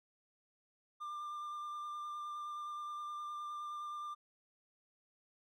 triangle tone with vibrato, 1193 Hz, D6, 27 cents sharp, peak -39 dBFS, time 1-4.15 s, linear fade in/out 20 ms, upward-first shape sine, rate 9.6 Hz, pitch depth 14 cents each way, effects none

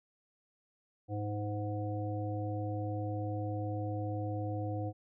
harmonic tone with a mistuned harmonic, 104.7 Hz, G#2, 15 cents sharp, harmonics 1 / 3 / 5 / 7, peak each -35 / -40 / -42 / -43 dBFS, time 1.08-4.93 s, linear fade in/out 50 ms, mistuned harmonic 5, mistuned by -26 cents, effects none

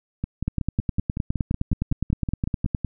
two click trains, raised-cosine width 5 ms, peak -10 / -13 dBFS, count 23 / 15, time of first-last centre 0.48-2.748 / 0.24-2.847 s, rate 9.7 / 5.37 Hz, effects none

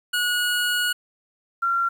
25% pulse / sine tone pair in turn, 1454 / 1373.2 Hz, F#6 / F6, -31 / -30 cents, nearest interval minor second, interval 99 cents, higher first, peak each -17 / -19 dBFS, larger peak first, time 0.13-0.93 / 1.62-1.89 s, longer first, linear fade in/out 10 ms, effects 9-bit

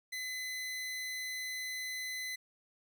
sawtooth tone, 2025 Hz, B6, 43 cents sharp, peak -34 dBFS, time 0.12-2.36 s, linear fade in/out 10 ms, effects none

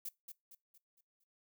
violet noise with echo, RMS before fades -42 dBFS, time 0.05-0.09 s, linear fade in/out 5 ms, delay 230 ms, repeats 5, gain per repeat -7 dB, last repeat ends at 1.24 s, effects noise-tail reverb RT60 0.2 s tail -22 dB re dry

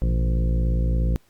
harmonic tone with a mistuned harmonic, 57.1 Hz, A#1, 35 cents flat, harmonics 1 / 2 / 3 / 4 / 5 / 6 / 7 / 8 / 9, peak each -19 / -27 / -29 / -37 / -39 / -40 / -47 / -43 / -38 dBFS, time 0.02-1.16 s, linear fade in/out 0 ms, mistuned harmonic 2, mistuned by +92 cents, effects pink hiss -62 dBFS RMS until 1.29 s + Opus 48 kbps

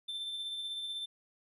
triangle tone with tremolo, 3552 Hz, A7, 16 cents sharp, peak -34 dBFS, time 0.08-1.06 s, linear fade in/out 10 ms, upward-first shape sine, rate 16 Hz, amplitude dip 30%, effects resampled to 32000 Hz

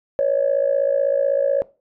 sine tone with amplitude modulation, 557 Hz, C#5, 8 cents sharp, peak -11 dBFS, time 0.19-1.62 s, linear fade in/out 0 ms, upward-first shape sine, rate 56 Hz, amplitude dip 85%, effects noise-tail reverb RT60 0.3 s tail -19 dB re dry + tanh soft clip ceiling -9 dBFS

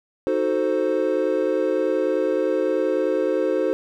triangle chord, D# diminished seventh, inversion none, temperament equal, 311.1 / 370 / 440 / 523.3 Hz, D#4 / F#4 / A4 / C5, 0 / 0 / 0 / 0 cents, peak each -24 / -23 / -23 / -21 dBFS, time 0.27-3.73 s, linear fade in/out 0 ms, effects none

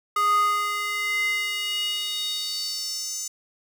square tone with high-pass filter sweep, 413.2 Hz, G#4, 9 cents flat, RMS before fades -26 dBFS, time 0.16-3.28 s, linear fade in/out 5 ms, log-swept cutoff 1100 to 6600 Hz, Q 5.4, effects none

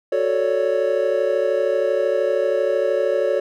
triangle chord, D major seventh, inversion first, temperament equal, 370 / 440 / 554.4 / 587.3 Hz, F#4 / A4 / C#5 / D5, 0 / 0 / 0 / 0 cents, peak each -23 / -21 / -18 / -23 dBFS, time 0.12-3.4 s, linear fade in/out 5 ms, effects none

